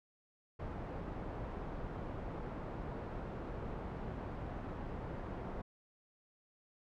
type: low-pass noise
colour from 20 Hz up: pink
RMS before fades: -43 dBFS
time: 0.59-5.62 s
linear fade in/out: 10 ms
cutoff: 1000 Hz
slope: 12 dB/octave
effects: none